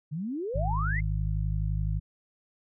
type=exponential sweep; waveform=sine; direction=up; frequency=140 to 2168 Hz; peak=-30 dBFS; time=0.11-1.01 s; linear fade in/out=20 ms
type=harmonic tone; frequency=51.8 Hz; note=G#1; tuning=4 cents flat; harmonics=1 / 2 / 3; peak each=-28 / -31 / -33 dBFS; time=0.54-2 s; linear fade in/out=20 ms
effects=none